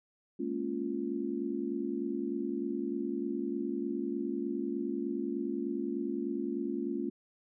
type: chord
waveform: sine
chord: Bb minor seventh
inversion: third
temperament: just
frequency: 209.8 / 233.1 / 279.7 / 349.6 Hz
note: Ab3 / Bb3 / Db4 / F4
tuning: +18 / 0 / +16 / +2 cents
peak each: -40 / -38 / -36 / -36 dBFS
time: 0.39-7.1 s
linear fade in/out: 10 ms
effects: none